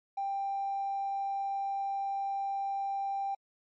triangle tone, 789 Hz, G5, 11 cents sharp, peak -27 dBFS, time 0.17-3.35 s, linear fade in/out 10 ms, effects tanh soft clip ceiling -28 dBFS + MP3 32 kbps

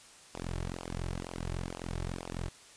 sawtooth tone with flanger, 43.65 Hz, F1, in tune, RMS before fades -38 dBFS, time 0.34-2.49 s, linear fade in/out 10 ms, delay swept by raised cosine 0.49 to 4.19 ms, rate 2.1 Hz, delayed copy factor -0.95, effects white hiss -55 dBFS RMS until 2.76 s + resampled to 22050 Hz

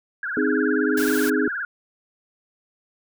sine tone with vibrato, 1531 Hz, G6, 41 cents flat, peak -25 dBFS, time 0.23-1.65 s, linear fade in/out 2 ms, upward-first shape triangle, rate 19 Hz, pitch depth 200 cents each way
sine chord, Ab major, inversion first, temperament equal, 261.6 / 311.1 / 415.3 Hz, C4 / Eb4 / Ab4, 0 / 0 / 0 cents, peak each -23 dBFS, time 0.37-1.48 s, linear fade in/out 2 ms
white noise, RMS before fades -31 dBFS, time 0.97-1.3 s, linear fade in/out 5 ms
effects none

